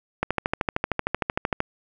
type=click train; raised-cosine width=0.5 ms; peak=-7 dBFS; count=19; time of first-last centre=0.23-1.604 s; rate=13.1 Hz; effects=none